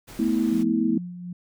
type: noise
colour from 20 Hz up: pink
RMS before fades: -43 dBFS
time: 0.07-0.64 s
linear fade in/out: 20 ms
type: chord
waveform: sine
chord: A suspended second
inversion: none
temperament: equal with one note detuned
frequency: 220 / 246.9 / 323.6 Hz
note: A3 / B3 / E4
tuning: 0 / 0 / -32 cents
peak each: -24 dBFS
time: 0.19-0.98 s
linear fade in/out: 5 ms
type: tone with tremolo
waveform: sine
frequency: 177.3 Hz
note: F3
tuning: 26 cents sharp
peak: -30 dBFS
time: 0.52-1.33 s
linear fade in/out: 5 ms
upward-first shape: sine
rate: 2.7 Hz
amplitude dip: 45%
effects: none